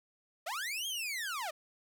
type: linear two-way sweep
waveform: sawtooth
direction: up then down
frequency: 573 to 3278 to 573 Hz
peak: -32 dBFS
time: 0.46-1.51 s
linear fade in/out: 10 ms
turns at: 0.87 s
effects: none